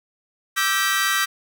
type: chord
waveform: sawtooth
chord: E minor seventh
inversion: third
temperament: equal with one note detuned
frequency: 1174.7 / 1318.5 / 1568 / 1927.1 Hz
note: D6 / E6 / G6 / B6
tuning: 0 / 0 / 0 / -43 cents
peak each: -23 / -23 / -19 / -20 dBFS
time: 0.56-1.26 s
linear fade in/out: 20 ms
effects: none